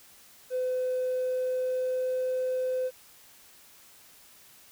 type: tone with pitch glide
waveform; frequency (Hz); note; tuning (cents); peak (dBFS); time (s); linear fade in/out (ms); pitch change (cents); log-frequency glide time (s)
triangle; 508 to 511.5; B4 to C5; +49 to -39; -23; 0.5-2.91; 50; +12; 0.95-2.3
effects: tanh soft clip ceiling -23 dBFS + white hiss -55 dBFS RMS until 4.71 s